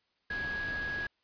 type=tone in noise; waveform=sine; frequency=1661.2 Hz; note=G#6; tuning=in tune; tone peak=-33 dBFS; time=0.3-1.07 s; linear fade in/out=5 ms; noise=pink; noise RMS=-42 dBFS; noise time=0.3-1.07 s; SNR=+6 dB; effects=white hiss -75 dBFS RMS until 1.23 s + resampled to 11025 Hz